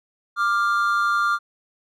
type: tone pair together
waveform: triangle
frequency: 1185.6 / 1396.9 Hz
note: D6 / F6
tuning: +16 / 0 cents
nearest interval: minor third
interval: 284 cents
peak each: -19 dBFS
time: 0.36-1.39 s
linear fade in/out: 50 ms
effects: none